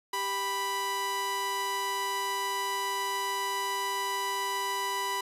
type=tone pair together; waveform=sawtooth; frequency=393.7 / 987.8 Hz; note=G4 / B5; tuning=+8 / 0 cents; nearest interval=octave + major third; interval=1592 cents; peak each=-34 / -26 dBFS; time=0.13-5.21 s; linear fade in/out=5 ms; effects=resampled to 32000 Hz